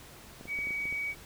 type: clicks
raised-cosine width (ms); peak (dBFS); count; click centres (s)
2; -32; 7; 0.411 / 0.455 / 0.589 / 0.671 / 0.707 / 0.855 / 0.926
type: tone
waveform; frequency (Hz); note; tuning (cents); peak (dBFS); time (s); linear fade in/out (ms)
sine; 2264; C#7; +36; -31; 0.47-1.15; 50
effects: pink hiss -51 dBFS RMS until 1.25 s